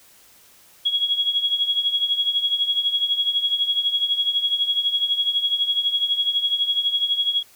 sine tone with tremolo, 3322 Hz, G#7, in tune, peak -15 dBFS, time 0.85-7.43 s, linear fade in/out 10 ms, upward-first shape triangle, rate 12 Hz, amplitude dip 80%, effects white hiss -52 dBFS RMS until 7.55 s

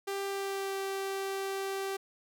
sawtooth tone with pitch glide, 394.6 to 389.4 Hz, G4 to G4, +11 to -12 cents, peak -29 dBFS, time 0.07-1.97 s, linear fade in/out 10 ms, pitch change -23 cents, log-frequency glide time 0.27-0.77 s, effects none

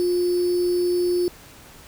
sine tone with sample-and-hold, 354.7 Hz, F4, 27 cents sharp, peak -18 dBFS, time 0-1.28 s, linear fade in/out 0 ms, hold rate 4900 Hz, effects pink hiss -46 dBFS RMS until 1.87 s

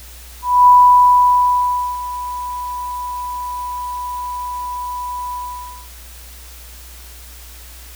sine tone with ADSR envelope, 987.8 Hz, B5, in tune, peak -4 dBFS, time 0.42-5.89 s, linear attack 250 ms, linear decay 1300 ms, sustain -18 dB, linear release 560 ms, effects added 60 Hz sine -37 dBFS peak until 7.95 s + white hiss -40 dBFS RMS until 7.95 s

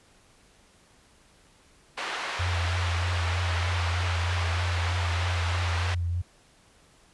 pink band-pass noise, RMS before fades -33 dBFS, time 1.97-5.95 s, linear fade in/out 10 ms, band 800 to 3400 Hz, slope 12 dB/octave
sine tone with vibrato, 87.31 Hz, F2, in tune, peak -25 dBFS, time 2.39-6.22 s, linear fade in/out 10 ms, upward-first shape sine, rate 3.2 Hz, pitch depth 33 cents each way
effects pink hiss -59 dBFS RMS until 7.13 s + resampled to 24000 Hz

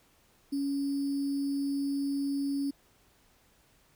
sine tone with sample-and-hold, 279.5 Hz, C#4, 14 cents sharp, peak -28 dBFS, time 0.52-2.71 s, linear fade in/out 10 ms, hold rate 4900 Hz, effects pink hiss -65 dBFS RMS until 3.95 s

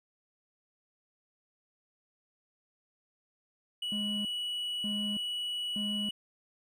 triangle tone, 2938 Hz, F#7, 13 cents flat, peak -31 dBFS, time 3.82-6.11 s, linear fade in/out 5 ms
triangle tone bursts, 208.7 Hz, G#3, 9 cents sharp, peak -32 dBFS, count 3, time 3.92-6.09 s, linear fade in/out 2 ms, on 330 ms, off 590 ms
effects none

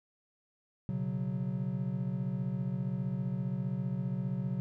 triangle chord, B suspended second, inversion none, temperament equal, 123.47 / 138.59 / 185 Hz, B2 / C#3 / F#3, 0 / 0 / 0 cents, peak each -35 / -34 / -33 dBFS, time 0.89-4.6 s, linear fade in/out 0 ms, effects none

